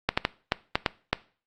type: clicks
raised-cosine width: 0.3 ms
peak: -5 dBFS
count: 7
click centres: 0.09 / 0.175 / 0.251 / 0.521 / 0.755 / 0.862 / 1.13 s
effects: noise-tail reverb RT60 0.4 s tail -19 dB re dry + Opus 48 kbps